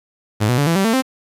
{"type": "tone with pitch steps", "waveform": "sawtooth", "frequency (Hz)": [106.3, 123.53, 143.54, 166.8, 193.83, 225.2, 261.7], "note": ["G#2", "B2", "D3", "E3", "G3", "A3", "C4"], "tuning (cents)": [41, 1, -39, 21, -19, 40, 0], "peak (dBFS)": -10, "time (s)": [0.4, 1.023], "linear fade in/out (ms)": 20, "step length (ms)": 89, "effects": ["resampled to 32000 Hz", "7-bit"]}